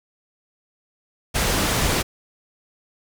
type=low-pass noise; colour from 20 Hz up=pink; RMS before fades=-21 dBFS; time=1.34-2.03 s; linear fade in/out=20 ms; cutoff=12000 Hz; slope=12 dB/octave; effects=none